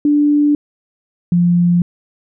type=tone pair in turn; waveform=sine; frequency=293.4 / 174.46 Hz; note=D4 / F3; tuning=-2 / -2 cents; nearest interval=major sixth; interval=900 cents; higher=first; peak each=-9 dBFS; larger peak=neither; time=0.05-0.55 / 1.32-1.82 s; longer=neither; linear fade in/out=2 ms; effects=none